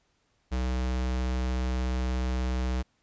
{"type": "tone", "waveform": "square", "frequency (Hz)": 63.1, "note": "B1", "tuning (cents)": 38, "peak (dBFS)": -27, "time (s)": [0.51, 2.83], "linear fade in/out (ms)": 20, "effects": ["pink hiss -71 dBFS RMS until 3.02 s", "resampled to 16000 Hz"]}